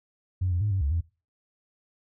sine tone with pitch steps, 91.9 / 87.7 / 104.8 / 95.9 / 70.6 / 83.8 Hz, F#2 / F2 / G#2 / G2 / C#2 / E2, -11 / +8 / +16 / -37 / +32 / +29 cents, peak -22 dBFS, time 0.41-1.01 s, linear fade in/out 10 ms, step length 100 ms, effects noise-tail reverb RT60 0.3 s tail -21 dB re dry + tanh soft clip ceiling -18 dBFS

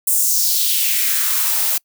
blue noise with high-pass filter sweep, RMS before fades -17 dBFS, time 0.07-1.78 s, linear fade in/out 5 ms, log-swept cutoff 9300 to 550 Hz, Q 2.2, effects noise-tail reverb RT60 0.1 s tail -26 dB re dry

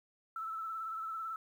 sine tone with vibrato, 1318.5 Hz, E6, in tune, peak -37 dBFS, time 0.36-1.36 s, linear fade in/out 2 ms, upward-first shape triangle, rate 18 Hz, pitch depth 44 cents each way, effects 11-bit

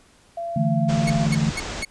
sine tone with pitch glide, 680 to 683.9 Hz, F5 to F5, -46 to -36 cents, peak -26 dBFS, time 0.37-1.26 s, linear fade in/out 5 ms, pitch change +10 cents, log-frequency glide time 0.94-1.07 s
sine chord, D suspended second, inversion none, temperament just, 146.83 / 165.19 / 220.2 Hz, D3 / E3 / A3, 0 / +4 / +2 cents, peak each -22 / -23 / -23 dBFS, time 0.56-1.5 s, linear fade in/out 5 ms
pink low-pass noise, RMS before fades -31 dBFS, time 0.88-1.84 s, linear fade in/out 20 ms, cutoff 7700 Hz, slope 48 dB/octave
sawtooth tone bursts, 2200 Hz, C#7, 14 cents flat, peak -21 dBFS, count 4, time 1.07-1.85 s, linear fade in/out 5 ms, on 30 ms, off 220 ms
effects pink hiss -55 dBFS RMS until 1.9 s + resampled to 24000 Hz

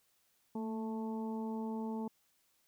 harmonic tone with a mistuned harmonic, 220 Hz, A3, in tune, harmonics 1 / 2 / 3 / 4 / 5, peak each -37 / -44 / -54 / -46 / -59 dBFS, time 0.55-2.08 s, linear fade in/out 5 ms, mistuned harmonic 1, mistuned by +30 cents, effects white hiss -74 dBFS RMS until 2.67 s

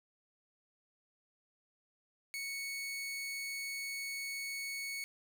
sawtooth tone, 2217 Hz, C#7, in tune, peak -35 dBFS, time 2.34-5.04 s, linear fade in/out 0 ms, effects 12-bit

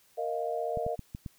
sine chord, Bb suspended fourth, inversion none, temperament equal, 466.2 / 622.3 / 698.5 Hz, Bb4 / Eb5 / F5, 0 / 0 / 0 cents, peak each -34 dBFS, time 0.17-0.96 s, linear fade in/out 20 ms
clicks, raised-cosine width 5 ms, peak -25 dBFS, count 5, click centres 0.773 / 0.865 / 0.993 / 1.149 / 1.262 s
effects white hiss -64 dBFS RMS until 1.38 s

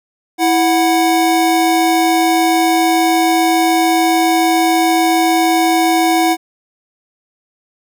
square tone pair together, 328.7 / 738 Hz, E4 / F#5, -5 / -5 cents, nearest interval octave + major second, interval 1400 cents, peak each -14 / -14 dBFS, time 0.38-6.37 s, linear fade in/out 50 ms, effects none

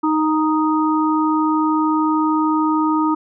harmonic tone, 311.1 Hz, D#4, in tune, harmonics 1 / 3 / 4, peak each -16 / -21 / -22 dBFS, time 0.03-3.15 s, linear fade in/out 10 ms, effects none

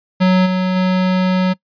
square tone with level steps, 185 Hz, F#3, in tune, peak -10 / -15 / -13 dBFS, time 0.2-1.54 s, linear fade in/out 20 ms, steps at 0.45 / 0.75 s, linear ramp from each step 20 ms, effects noise-tail reverb RT60 0.1 s tail -23 dB re dry + resampled to 11025 Hz

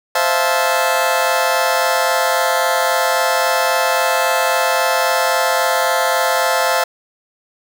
25% pulse chord, F major seventh, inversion second, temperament just, 523.8 / 654.8 / 698.5 / 873.1 Hz, C5 / E5 / F5 / A5, +2 / -12 / 0 / -14 cents, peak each -16 dBFS, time 0.15-6.84 s, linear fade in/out 5 ms, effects none

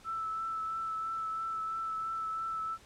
sine tone with vibrato, 1318.5 Hz, E6, in tune, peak -33 dBFS, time 0.04-2.78 s, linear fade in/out 50 ms, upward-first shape triangle, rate 3 Hz, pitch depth 19 cents each way, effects pink hiss -58 dBFS RMS until 2.85 s + low-pass 9000 Hz 12 dB/octave

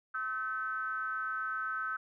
triangle ring-modulated tone, 113.9 Hz, A#2, 40 cents flat, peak -28 dBFS, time 0.14-1.97 s, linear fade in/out 10 ms, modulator 1410 Hz, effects none

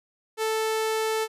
sawtooth tone, 440 Hz, A4, in tune, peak -20 dBFS, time 0.37-1.28 s, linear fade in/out 50 ms, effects resampled to 32000 Hz

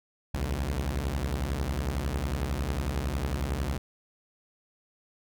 sawtooth beating tone pair, 62.4 / 73.4 Hz, B1 / D2, +19 / 0 cents, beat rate 11 Hz, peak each -27 dBFS, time 0.34-3.78 s, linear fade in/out 5 ms, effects none

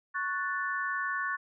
sine chord, F# minor, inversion second, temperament equal, 1108.7 / 1480 / 1760 Hz, C#6 / F#6 / A6, 0 / 0 / 0 cents, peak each -34 dBFS, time 0.14-1.37 s, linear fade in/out 20 ms, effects none

